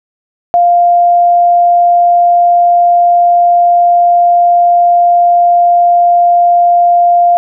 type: tone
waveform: sine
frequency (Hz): 698.5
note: F5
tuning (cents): 0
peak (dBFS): -4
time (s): 0.54-7.37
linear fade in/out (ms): 0
effects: none